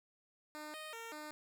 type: tone with pitch steps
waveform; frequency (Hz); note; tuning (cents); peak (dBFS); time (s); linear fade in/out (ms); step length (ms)
10% pulse; 303.2 / 620 / 458.1 / 302.9; D#4 / D#5 / A#4 / D#4; -45 / -6 / -30 / -46; -37; 0.55-1.31; 0; 190
effects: none